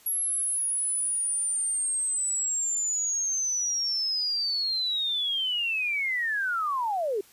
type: linear sweep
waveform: sine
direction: down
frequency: 11320 to 374.9 Hz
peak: -25 dBFS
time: 0.06-7.21 s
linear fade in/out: 5 ms
effects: white hiss -56 dBFS RMS until 7.32 s + resampled to 32000 Hz